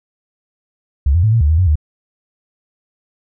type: tone with pitch steps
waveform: sine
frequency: 69.1 / 86.2 / 108.9 / 115 / 73.8 / 79.7 / 92 / 76 Hz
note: C#2 / F2 / A2 / A#2 / D2 / D#2 / F#2 / D#2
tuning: -5 / -22 / -17 / -23 / +9 / +42 / -9 / -40 cents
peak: -9 dBFS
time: 1.06-1.756 s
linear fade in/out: 5 ms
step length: 87 ms
effects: none